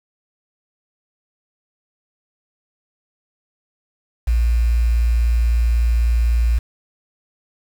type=tone with quantisation; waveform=sine; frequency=58.1 Hz; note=A#1; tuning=5 cents flat; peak=-13 dBFS; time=4.27-6.59 s; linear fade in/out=10 ms; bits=6; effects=none